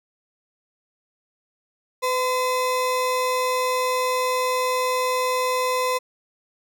square ring-modulated tone, 765 Hz, G5, 42 cents flat, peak -18 dBFS, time 2.02-5.99 s, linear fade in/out 20 ms, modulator 260 Hz, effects none

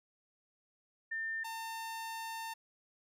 sine / sawtooth tone pair in turn, 1800 / 900 Hz, A6 / A5, +39 / +39 cents, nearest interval octave, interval 1200 cents, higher first, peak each -35 / -36 dBFS, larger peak first, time 1.11-1.44 / 1.44-2.54 s, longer second, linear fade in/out 10 ms, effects none

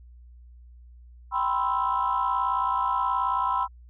sine chord, C major seventh, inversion second, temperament equal, 784 / 987.8 / 1046.5 / 1318.5 Hz, G5 / B5 / C6 / E6, 0 / 0 / 0 / 0 cents, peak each -31 / -25 / -27 / -29 dBFS, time 1.31-3.68 s, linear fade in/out 50 ms, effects tanh soft clip ceiling -15 dBFS + added 60 Hz sine -46 dBFS peak until 3.89 s

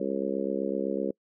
harmonic tone, 67.9 Hz, C#2, 35 cents flat, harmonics 3 / 4 / 5 / 6 / 7 / 8, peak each -34 / -34 / -34 / -34 / -34 / -34 dBFS, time 0-1.11 s, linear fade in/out 5 ms, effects noise-tail reverb RT60 0.1 s tail -26 dB re dry

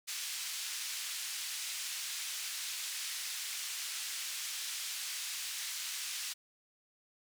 white band-pass noise, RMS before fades -40 dBFS, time 0.07-6.34 s, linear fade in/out 20 ms, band 2100 to 7800 Hz, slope 12 dB/octave, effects none

